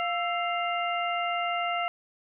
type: harmonic tone with a mistuned harmonic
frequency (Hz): 698.5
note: F5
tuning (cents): 0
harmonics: 1 / 2 / 3 / 4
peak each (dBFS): -29 / -32 / -34 / -35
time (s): 0-1.88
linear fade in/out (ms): 0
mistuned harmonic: 2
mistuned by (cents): -85
effects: none